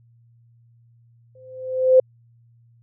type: tone with exponential growth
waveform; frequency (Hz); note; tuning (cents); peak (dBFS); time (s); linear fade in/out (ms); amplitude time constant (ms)
sine; 516; C5; -24; -7; 1.35-2; 5; 140
effects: added 117 Hz sine -52 dBFS peak until 2.82 s